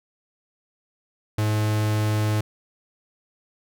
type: tone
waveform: 45% pulse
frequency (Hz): 106.8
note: G#2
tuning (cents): +49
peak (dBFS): -20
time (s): 1.38-2.41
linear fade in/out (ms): 5
effects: none